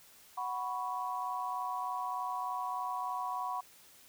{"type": "chord", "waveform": "sine", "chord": "F# suspended fourth", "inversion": "none", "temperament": "just", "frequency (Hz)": [740, 986.7, 1110], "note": ["F#5", "B5", "C#6"], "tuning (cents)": [0, -2, 2], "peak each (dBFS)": [-39, -37, -39], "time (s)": [0.37, 3.61], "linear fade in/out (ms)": 10, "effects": ["white hiss -59 dBFS RMS until 4.08 s"]}